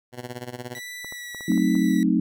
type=tone with tremolo; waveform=10% pulse; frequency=123.47 Hz; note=B2; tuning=in tune; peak=-22 dBFS; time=0.12-0.8 s; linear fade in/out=50 ms; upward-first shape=sine; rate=17 Hz; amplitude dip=85%
type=tone with vibrato; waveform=sawtooth; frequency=1958 Hz; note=B6; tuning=15 cents flat; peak=-31 dBFS; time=0.75-2.03 s; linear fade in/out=0 ms; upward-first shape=sine; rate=1.3 Hz; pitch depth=16 cents each way
type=clicks; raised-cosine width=1 ms; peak=-27 dBFS; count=7; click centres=1.046 / 1.124 / 1.347 / 1.408 / 1.518 / 1.577 / 1.753 s
type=chord; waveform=sine; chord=F# diminished seventh; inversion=none; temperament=equal; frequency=185 / 220 / 261.6 / 311.1 Hz; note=F#3 / A3 / C4 / Eb4; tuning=0 / 0 / 0 / 0 cents; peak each=-23 dBFS; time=1.48-2.2 s; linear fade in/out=5 ms
effects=none